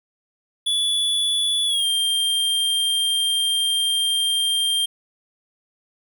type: tone with pitch glide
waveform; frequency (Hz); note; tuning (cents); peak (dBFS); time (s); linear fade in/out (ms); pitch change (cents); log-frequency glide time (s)
square; 3434 to 3186; A7 to G7; -43 to +27; -19; 0.66-4.86; 10; -130; 1.66-1.85
effects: 10-bit